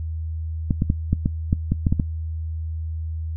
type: clicks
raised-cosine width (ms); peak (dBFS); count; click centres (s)
5; -6; 10; 0.708 / 0.821 / 0.901 / 1.13 / 1.259 / 1.529 / 1.72 / 1.868 / 1.925 / 1.998
effects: noise-tail reverb RT60 0.1 s tail -19 dB re dry + added 80 Hz sine -25 dBFS peak until 3.36 s